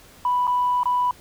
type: tone with dropouts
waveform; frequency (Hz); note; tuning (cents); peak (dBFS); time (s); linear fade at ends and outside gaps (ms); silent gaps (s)
sine; 987.8; B5; 0; -17; 0.25-1.11; 2; 0.47-0.476 / 0.833-0.856
effects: tanh soft clip ceiling -13 dBFS + pink hiss -49 dBFS RMS until 1.2 s